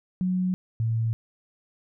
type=tone pair in turn; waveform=sine; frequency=183.6 / 113.35 Hz; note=F#3 / A#2; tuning=-13 / -48 cents; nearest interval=minor sixth; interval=835 cents; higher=first; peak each=-22 dBFS; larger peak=neither; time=0.21-0.54 / 0.8-1.13 s; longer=neither; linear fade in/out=0 ms; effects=none